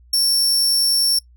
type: tone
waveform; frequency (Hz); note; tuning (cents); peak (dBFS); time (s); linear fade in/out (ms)
sawtooth; 5450; F8; -43; -12; 0.13-1.19; 5
effects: noise-tail reverb RT60 0.1 s tail -22 dB re dry + added 60 Hz sine -46 dBFS peak until 1.36 s